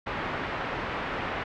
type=low-pass noise; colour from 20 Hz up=white; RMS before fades=-32 dBFS; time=0.06-1.44 s; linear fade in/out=10 ms; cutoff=1900 Hz; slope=12 dB/octave; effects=low-pass 3000 Hz 12 dB/octave